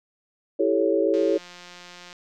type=chord; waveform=sine; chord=A dominant seventh; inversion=second; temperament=equal; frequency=329.6 / 392 / 440 / 554.4 Hz; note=E4 / G4 / A4 / C#5; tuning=0 / 0 / 0 / 0 cents; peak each=-24 dBFS; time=0.59-1.38 s; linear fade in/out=10 ms
type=click train; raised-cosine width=0.2 ms; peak=-26 dBFS; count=176; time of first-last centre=1.14-2.129 s; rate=177 Hz
effects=none